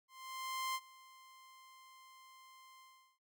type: tone with ADSR envelope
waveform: sawtooth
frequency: 1046.5 Hz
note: C6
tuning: in tune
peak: -32 dBFS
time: 0.08-3.19 s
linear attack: 670 ms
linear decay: 47 ms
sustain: -22 dB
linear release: 390 ms
effects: none